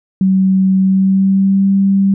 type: tone with pitch glide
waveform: sine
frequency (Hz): 190 to 195.68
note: F#3 to G3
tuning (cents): +46 to -3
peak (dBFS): -8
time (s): 0.21-2.14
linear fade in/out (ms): 2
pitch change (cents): +51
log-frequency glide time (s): 0.78-1.68
effects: none